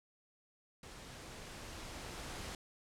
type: noise with level ramp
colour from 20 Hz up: pink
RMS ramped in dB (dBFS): -52 to -44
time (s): 0.83-2.55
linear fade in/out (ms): 2
effects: low-pass 9000 Hz 12 dB/octave